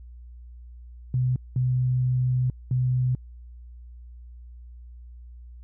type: tone bursts at uneven times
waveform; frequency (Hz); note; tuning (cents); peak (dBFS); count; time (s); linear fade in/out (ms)
sine; 126.7; B2; +45; -20; 3; 1.14-1.36 / 1.56-2.5 / 2.71-3.15; 2
effects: added 60 Hz sine -41 dBFS peak until 5.63 s